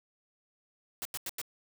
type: noise bursts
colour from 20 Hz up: white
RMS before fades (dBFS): -37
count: 4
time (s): 1.02-1.415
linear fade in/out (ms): 0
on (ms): 32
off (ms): 89
effects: none